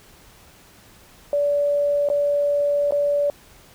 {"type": "tone with dropouts", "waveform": "sine", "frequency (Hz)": 577, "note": "D5", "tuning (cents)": -31, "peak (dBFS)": -17, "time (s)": [1.33, 3.3], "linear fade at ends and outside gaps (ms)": 1, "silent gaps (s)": [[2.088, 2.1], [2.909, 2.922]], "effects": ["pink hiss -50 dBFS RMS until 3.74 s"]}